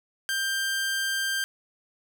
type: tone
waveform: sawtooth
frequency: 1575 Hz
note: G6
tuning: 8 cents sharp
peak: -22 dBFS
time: 0.29-1.44 s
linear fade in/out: 0 ms
effects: none

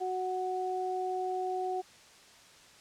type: tone pair together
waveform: sine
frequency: 370.3 / 740 Hz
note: F#4 / F#5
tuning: +1 / 0 cents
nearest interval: octave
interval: 1199 cents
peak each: -34 / -33 dBFS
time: 0-1.82 s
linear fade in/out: 20 ms
effects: white hiss -56 dBFS RMS until 2.8 s + low-pass 7000 Hz 12 dB/octave

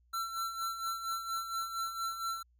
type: tone with tremolo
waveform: square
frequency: 1348 Hz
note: E6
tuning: 38 cents sharp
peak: -33 dBFS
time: 0.13-2.43 s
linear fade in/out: 10 ms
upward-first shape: sine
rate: 4.3 Hz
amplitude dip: 60%
effects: added 60 Hz sine -65 dBFS peak until 2.59 s

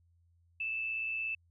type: tone with amplitude modulation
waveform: sine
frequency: 2637 Hz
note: E7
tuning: in tune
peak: -31 dBFS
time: 0.6-1.35 s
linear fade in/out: 5 ms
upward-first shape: sine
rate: 117 Hz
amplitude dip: 40%
effects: added 85 Hz sine -65 dBFS peak until 1.5 s

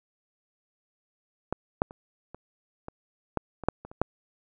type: clicks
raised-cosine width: 1 ms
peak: -14 / -8 / -29 / -27 / -23 / -12 / -24 / -6 / -27 / -30 / -8 dBFS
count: 11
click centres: 1.526 / 1.819 / 1.909 / 2.346 / 2.884 / 3.373 / 3.637 / 3.686 / 3.85 / 3.915 / 4.016 s
effects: none

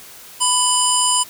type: harmonic tone with a mistuned harmonic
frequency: 994 Hz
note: B5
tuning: 11 cents sharp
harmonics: 1 / 3 / 5 / 7 / 9 / 10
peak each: -20 / -21 / -25 / -21 / -19 / -24 dBFS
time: 0.4-1.24 s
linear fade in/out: 20 ms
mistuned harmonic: 7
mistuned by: +79 cents
effects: white hiss -40 dBFS RMS until 1.29 s

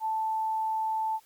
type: tone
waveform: sine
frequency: 880 Hz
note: A5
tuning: in tune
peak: -26 dBFS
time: 0-1.2 s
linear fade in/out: 50 ms
effects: white hiss -61 dBFS RMS until 1.25 s + MP3 96 kbps

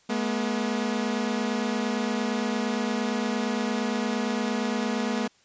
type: tone pair together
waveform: sawtooth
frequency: 212.4 / 241.1 Hz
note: G#3 / B3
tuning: +39 / -41 cents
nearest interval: major second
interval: 220 cents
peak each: -24 dBFS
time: 0.09-5.28 s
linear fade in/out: 10 ms
effects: white hiss -61 dBFS RMS until 5.44 s + resampled to 16000 Hz

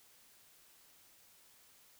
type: silence
effects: white hiss -64 dBFS RMS until 1.99 s

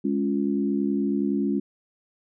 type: chord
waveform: sine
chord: Db major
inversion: second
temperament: equal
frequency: 207.7 / 277.2 / 349.2 Hz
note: Ab3 / Db4 / F4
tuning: 0 / 0 / 0 cents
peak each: -25 / -25 / -29 dBFS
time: 0.04-1.6 s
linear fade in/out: 10 ms
effects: none

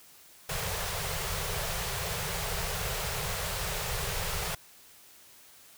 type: band-stop noise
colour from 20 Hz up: pink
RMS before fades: -33 dBFS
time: 0.49-4.55 s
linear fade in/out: 5 ms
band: 180 to 390 Hz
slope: 96 dB/octave
effects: white hiss -55 dBFS RMS until 5.77 s

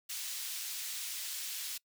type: high-pass noise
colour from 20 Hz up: pink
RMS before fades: -40 dBFS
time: 0.09-1.78 s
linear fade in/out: 10 ms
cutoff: 3500 Hz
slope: 12 dB/octave
effects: noise-tail reverb RT60 0.1 s tail -23 dB re dry

